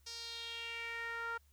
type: tone with band-pass filter sweep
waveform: sawtooth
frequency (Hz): 463.5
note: A#4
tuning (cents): -10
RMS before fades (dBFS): -43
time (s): 0.06-1.38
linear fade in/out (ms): 10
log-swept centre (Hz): 5300 to 1300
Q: 3.7
effects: added 71 Hz sine -65 dBFS peak until 1.52 s + white hiss -74 dBFS RMS until 1.52 s